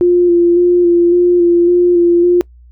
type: tone with vibrato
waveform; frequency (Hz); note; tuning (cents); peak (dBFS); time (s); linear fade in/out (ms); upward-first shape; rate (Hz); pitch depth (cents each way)
sine; 349.2; F4; 0; -6; 0.01-2.41; 0; square; 1.8; 19
effects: noise-tail reverb RT60 0.1 s tail -24 dB re dry + added 60 Hz sine -38 dBFS peak until 2.71 s